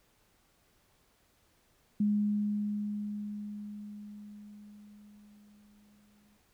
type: tone with exponential decay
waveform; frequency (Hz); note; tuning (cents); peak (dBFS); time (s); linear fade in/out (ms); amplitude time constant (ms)
sine; 207.7; G#3; 0; -24; 2-6.37; 5; 950
effects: pink hiss -69 dBFS RMS until 6.53 s